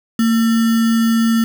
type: tone with sample-and-hold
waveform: sine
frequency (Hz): 227.9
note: A#3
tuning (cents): -39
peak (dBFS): -11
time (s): 0.19-1.44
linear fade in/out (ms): 2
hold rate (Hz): 1575
effects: none